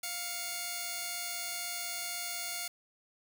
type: tone pair together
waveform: 5% pulse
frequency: 700 / 2222 Hz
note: F5 / C#7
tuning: +4 / +4 cents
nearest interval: octave + minor sixth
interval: 2000 cents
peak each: -28 dBFS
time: 0.03-2.68 s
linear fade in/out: 5 ms
effects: 9-bit